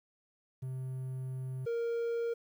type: tone pair in turn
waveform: triangle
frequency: 130 / 466.5 Hz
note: C3 / A#4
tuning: -11 / +1 cents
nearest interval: octave + minor seventh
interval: 2212 cents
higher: second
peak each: -34 / -29 dBFS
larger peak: second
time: 0.62-1.66 / 1.66-2.34 s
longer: first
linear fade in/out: 10 ms
effects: 11-bit